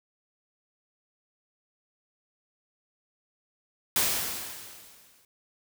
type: noise with exponential decay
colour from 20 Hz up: white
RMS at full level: -23 dBFS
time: 3.96-5.25 s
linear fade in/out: 2 ms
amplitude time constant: 280 ms
effects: none